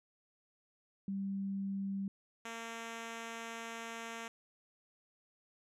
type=tone pair in turn; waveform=sine / 5% pulse; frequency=196 / 229.1 Hz; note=G3 / A#3; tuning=0 / -30 cents; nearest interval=minor third; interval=270 cents; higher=second; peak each=-35 / -31 dBFS; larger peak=second; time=1.08-2.08 / 2.45-4.28 s; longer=second; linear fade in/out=2 ms; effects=low-pass 9000 Hz 12 dB/octave